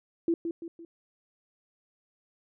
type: tone with echo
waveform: sine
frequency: 335.1 Hz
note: E4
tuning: 29 cents sharp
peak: -22 dBFS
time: 0.28-0.34 s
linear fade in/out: 2 ms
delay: 170 ms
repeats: 3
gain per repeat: -7 dB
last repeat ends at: 0.85 s
effects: none